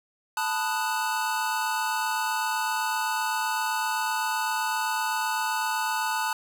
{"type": "chord", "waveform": "square", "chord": "B dominant seventh", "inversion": "third", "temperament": "equal", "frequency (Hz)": [880, 987.8, 1244.5, 1480], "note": ["A5", "B5", "D#6", "F#6"], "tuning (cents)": [0, 0, 0, 0], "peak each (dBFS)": [-29, -34, -35, -32], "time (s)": [0.37, 6.33], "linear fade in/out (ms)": 2, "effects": []}